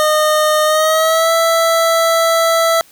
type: tone with pitch glide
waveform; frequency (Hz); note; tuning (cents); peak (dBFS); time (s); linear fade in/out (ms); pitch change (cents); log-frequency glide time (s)
25% pulse; 613 to 660.8; D#5 to E5; -26 to +4; -7; 0-2.81; 0; +130; 0.64-1.32
effects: white hiss -47 dBFS RMS until 2.91 s